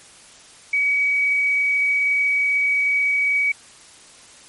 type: tone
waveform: sine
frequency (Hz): 2268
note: C#7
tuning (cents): +39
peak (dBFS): -16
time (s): 0.73-3.52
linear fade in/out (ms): 5
effects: white hiss -46 dBFS RMS until 4.48 s + MP3 48 kbps